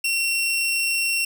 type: tone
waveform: sawtooth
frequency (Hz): 2727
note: F7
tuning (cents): -42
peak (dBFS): -17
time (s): 0.04-1.25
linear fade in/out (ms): 5
effects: none